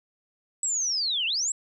sine linear two-way sweep, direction down then up, 7890 to 2608 to 7890 Hz, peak -24 dBFS, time 0.63-1.52 s, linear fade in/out 2 ms, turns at 1.26 s, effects none

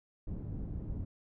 pink low-pass noise, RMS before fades -39 dBFS, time 0.27-1.05 s, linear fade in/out 5 ms, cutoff 210 Hz, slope 12 dB/octave, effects none

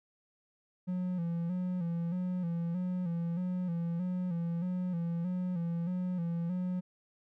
triangle tone with vibrato, 175.2 Hz, F3, 6 cents sharp, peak -29 dBFS, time 0.87-6.81 s, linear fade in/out 20 ms, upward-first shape square, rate 1.6 Hz, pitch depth 62 cents each way, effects none

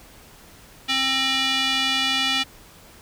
square tone with band-pass filter, 265.8 Hz, C4, 27 cents sharp, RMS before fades -22 dBFS, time 0.88-2.44 s, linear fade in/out 20 ms, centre 3200 Hz, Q 2.4, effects pink hiss -48 dBFS RMS until 3.01 s

